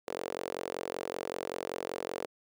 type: tone with high-pass filter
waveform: sawtooth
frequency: 45.24 Hz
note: F#1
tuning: 38 cents flat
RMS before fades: -38 dBFS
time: 0.07-2.26 s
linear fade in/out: 10 ms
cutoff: 460 Hz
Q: 3.1
effects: none